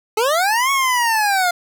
25% pulse linear two-way sweep, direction up then down, 415.3 to 1114 to 694 Hz, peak -11 dBFS, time 0.17-1.51 s, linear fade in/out 5 ms, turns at 0.71 s, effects none

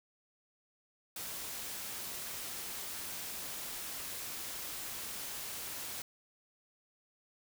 white noise, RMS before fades -42 dBFS, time 1.16-6.02 s, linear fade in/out 2 ms, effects none

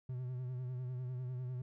triangle tone with vibrato, 126.3 Hz, B2, 39 cents sharp, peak -36 dBFS, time 0.09-1.62 s, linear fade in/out 5 ms, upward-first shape sine, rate 10 Hz, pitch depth 44 cents each way, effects none

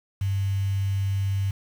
sine tone with quantisation, 98 Hz, G2, in tune, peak -22 dBFS, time 0.21-1.51 s, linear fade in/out 5 ms, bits 7, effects none

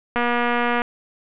click train, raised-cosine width 0.5 ms, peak -7 dBFS, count 159, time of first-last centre 0.16-0.818 s, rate 240 Hz, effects resampled to 8000 Hz + 7-bit

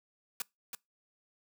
white noise with echo, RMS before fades -35 dBFS, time 0.4-0.42 s, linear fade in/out 2 ms, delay 330 ms, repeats 1, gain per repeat -6 dB, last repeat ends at 0.75 s, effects noise-tail reverb RT60 0.2 s tail -24 dB re dry + high-pass 200 Hz 12 dB/octave

